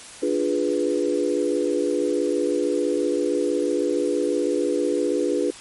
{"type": "chord", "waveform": "sine", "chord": "D diminished seventh", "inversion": "none", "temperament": "equal", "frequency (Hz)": [293.7, 349.2, 415.3, 493.9], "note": ["D4", "F4", "Ab4", "Cb5"], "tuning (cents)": [0, 0, 0, 0], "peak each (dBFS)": -25, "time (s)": [0.22, 5.51], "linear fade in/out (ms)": 10, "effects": ["white hiss -41 dBFS RMS until 5.6 s", "MP3 48 kbps"]}